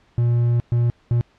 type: tone bursts at uneven times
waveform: triangle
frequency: 119.2 Hz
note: A#2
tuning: 39 cents sharp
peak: -13 dBFS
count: 3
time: 0.18-0.6 / 0.72-0.9 / 1.11-1.21 s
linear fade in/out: 0 ms
effects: pink hiss -58 dBFS RMS until 1.38 s + low-pass 4000 Hz 12 dB/octave